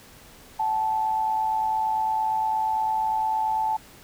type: tone pair together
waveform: sine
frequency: 763.3 / 872 Hz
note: G5 / A5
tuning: -46 / -16 cents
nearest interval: major second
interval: 230 cents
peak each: -31 / -22 dBFS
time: 0.59-3.77 s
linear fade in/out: 10 ms
effects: pink hiss -49 dBFS RMS until 4.03 s